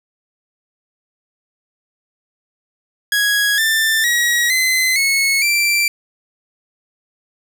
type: tone with pitch steps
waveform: sawtooth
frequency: 1661.2 / 1780.4 / 1908.2 / 2045 / 2192 / 2349 Hz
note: G#6 / A6 / A#6 / C7 / C#7 / D7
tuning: 0 / +20 / +40 / -40 / -20 / 0 cents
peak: -10 dBFS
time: 3.12-5.88 s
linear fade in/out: 2 ms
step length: 460 ms
effects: none